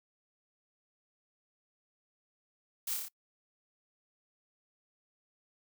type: noise with echo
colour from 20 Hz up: blue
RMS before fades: -36 dBFS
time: 2.87-2.94 s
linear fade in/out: 5 ms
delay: 29 ms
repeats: 5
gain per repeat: -2 dB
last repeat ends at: 3.085 s
effects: noise-tail reverb RT60 0.1 s tail -24 dB re dry